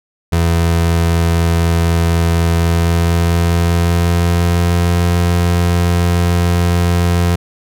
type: tone with pitch glide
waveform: 30% pulse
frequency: 84 to 86.96 Hz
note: E2 to F2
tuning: +33 to -7 cents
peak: -8 dBFS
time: 0.32-7.36 s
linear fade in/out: 10 ms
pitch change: +60 cents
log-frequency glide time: 2.56-5.07 s
effects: none